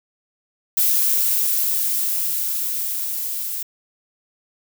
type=noise with level ramp; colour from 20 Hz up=violet; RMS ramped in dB=-17 to -27 dBFS; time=0.77-3.63 s; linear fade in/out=5 ms; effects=none